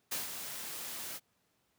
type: noise with ADSR envelope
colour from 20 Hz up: white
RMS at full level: -35 dBFS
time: 0.11-1.2 s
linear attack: 13 ms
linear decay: 150 ms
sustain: -7 dB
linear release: 42 ms
effects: pink hiss -75 dBFS RMS until 1.78 s + high-pass 100 Hz 12 dB/octave